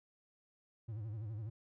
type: tone with vibrato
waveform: triangle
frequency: 108.4 Hz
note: A2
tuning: 25 cents flat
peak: -38 dBFS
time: 0.88-1.5 s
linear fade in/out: 10 ms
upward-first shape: sine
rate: 12 Hz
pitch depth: 120 cents each way
effects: none